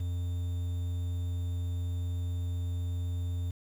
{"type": "tone with quantisation", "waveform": "triangle", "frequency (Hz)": 87.9, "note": "F2", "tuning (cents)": 12, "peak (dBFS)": -28, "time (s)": [0, 3.51], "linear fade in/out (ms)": 5, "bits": 9, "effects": []}